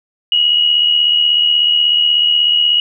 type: tone with amplitude modulation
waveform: sine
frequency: 2900 Hz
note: F#7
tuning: 35 cents flat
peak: -7 dBFS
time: 0.32-2.8 s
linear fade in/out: 2 ms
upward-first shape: sine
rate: 76.4 Hz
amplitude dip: 50%
effects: none